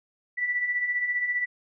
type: beating tone pair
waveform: sine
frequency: 1952 / 1967 Hz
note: B6 / B6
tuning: -21 / -7 cents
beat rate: 15 Hz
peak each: -33 / -25 dBFS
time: 0.37-1.46 s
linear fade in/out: 20 ms
effects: none